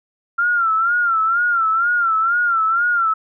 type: tone with vibrato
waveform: sine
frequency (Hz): 1372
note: F6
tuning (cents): -31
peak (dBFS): -14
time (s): 0.38-3.14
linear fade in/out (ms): 10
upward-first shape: sine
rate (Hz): 2.1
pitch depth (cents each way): 92
effects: none